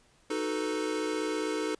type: chord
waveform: square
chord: B dominant seventh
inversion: first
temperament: equal with one note detuned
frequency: 311.1 / 370 / 438.5 / 493.9 Hz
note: D#4 / F#4 / A4 / B4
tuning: 0 / 0 / -6 / 0 cents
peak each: -34 / -39 / -34 / -39 dBFS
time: 0.3-1.75 s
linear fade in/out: 5 ms
effects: pink hiss -64 dBFS RMS until 1.79 s + resampled to 22050 Hz